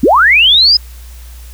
sine linear sweep, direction up, 198 to 5100 Hz, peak -4 dBFS, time 0.03-0.77 s, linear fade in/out 5 ms, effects added 60 Hz sine -29 dBFS peak until 1.53 s + white hiss -41 dBFS RMS until 1.53 s

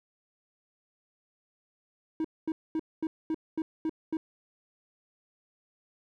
triangle tone bursts, 318.2 Hz, D#4, 39 cents sharp, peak -25 dBFS, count 8, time 2.2-4.17 s, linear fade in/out 2 ms, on 45 ms, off 230 ms, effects none

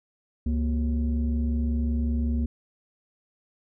sine tone pair together, 69.9 / 235.1 Hz, C#2 / A#3, +15 / +15 cents, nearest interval octave + major sixth, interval 2100 cents, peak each -22 / -26 dBFS, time 0.46-2.46 s, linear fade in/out 5 ms, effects tanh soft clip ceiling -19 dBFS

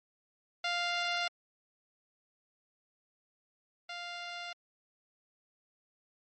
10% pulse tone pair in turn, 698.5 / 698.5 Hz, F5 / F5, 0 / 0 cents, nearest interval unison, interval 0 cents, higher neither, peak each -22 / -31 dBFS, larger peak first, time 0.64-1.28 / 3.89-4.53 s, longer neither, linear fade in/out 5 ms, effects MP3 32 kbps

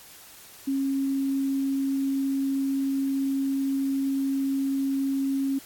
sine tone, 272.2 Hz, C#4, 31 cents flat, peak -23 dBFS, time 0.67-5.59 s, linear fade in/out 10 ms, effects white hiss -48 dBFS RMS until 5.65 s + AAC 64 kbps

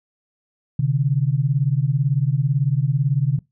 sine beating tone pair, 130.1 / 148.1 Hz, C3 / D3, -9 / +15 cents, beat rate 18 Hz, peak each -19 dBFS, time 0.79-3.39 s, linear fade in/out 5 ms, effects noise-tail reverb RT60 0.2 s tail -22 dB re dry

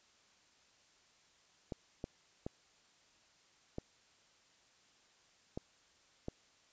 clicks, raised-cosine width 2 ms, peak -26 dBFS, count 6, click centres 1.722 / 2.041 / 2.465 / 3.784 / 5.575 / 6.284 s, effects white hiss -68 dBFS RMS until 6.72 s + resampled to 16000 Hz

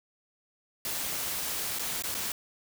white noise with dropouts, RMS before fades -33 dBFS, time 0.85-2.32 s, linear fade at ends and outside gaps 2 ms, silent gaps 1.788-1.793 / 2.023-2.037 / 2.144-2.148 s, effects none

